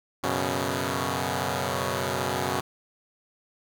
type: chord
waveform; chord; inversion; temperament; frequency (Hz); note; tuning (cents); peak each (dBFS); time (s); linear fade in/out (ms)
5% pulse; F# suspended fourth; none; equal; 92.5 / 123.47 / 138.59; F#2 / B2 / C#3; 0 / 0 / 0; -19; 0.23-2.61; 10
effects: none